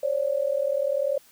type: tone pair together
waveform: sine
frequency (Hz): 539.8 / 580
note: C#5 / D5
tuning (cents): -46 / -22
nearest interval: minor second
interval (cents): 124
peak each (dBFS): -25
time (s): 0.03-1.18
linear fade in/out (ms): 5
effects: white hiss -56 dBFS RMS until 1.31 s